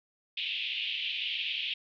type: band-pass noise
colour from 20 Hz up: white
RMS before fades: -34 dBFS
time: 0.37-1.74 s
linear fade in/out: 5 ms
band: 2500 to 3400 Hz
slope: 48 dB/octave
effects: none